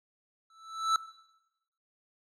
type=tone with exponential growth; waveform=square; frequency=1318.5 Hz; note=E6; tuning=in tune; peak=-22 dBFS; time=0.5-0.96 s; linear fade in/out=2 ms; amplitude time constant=100 ms; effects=noise-tail reverb RT60 0.9 s tail -17 dB re dry + low-pass 6000 Hz 12 dB/octave